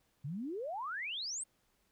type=exponential sweep; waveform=sine; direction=up; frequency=129.5 to 8870 Hz; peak=-37 dBFS; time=0.24-1.44 s; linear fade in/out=10 ms; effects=pink hiss -75 dBFS RMS until 1.91 s